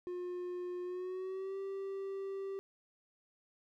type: tone with pitch glide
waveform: triangle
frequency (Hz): 357.6 to 390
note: F4 to G4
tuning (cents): +41 to -9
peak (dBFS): -36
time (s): 0.07-2.59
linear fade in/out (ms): 0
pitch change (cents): +150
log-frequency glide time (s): 0.83-1.58
effects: none